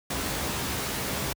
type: noise with comb filter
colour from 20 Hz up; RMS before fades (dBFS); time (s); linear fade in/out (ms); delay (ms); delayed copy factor
pink; -30; 0.1-1.33; 5; 15; +0.55
effects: high-pass 60 Hz 12 dB/octave